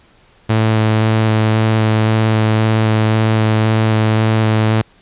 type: tone with vibrato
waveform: sawtooth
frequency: 109.8 Hz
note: A2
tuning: 3 cents flat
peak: -7 dBFS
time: 0.49-4.82 s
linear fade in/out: 10 ms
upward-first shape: square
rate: 1.9 Hz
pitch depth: 9 cents each way
effects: pink hiss -50 dBFS RMS until 5.01 s + resampled to 8000 Hz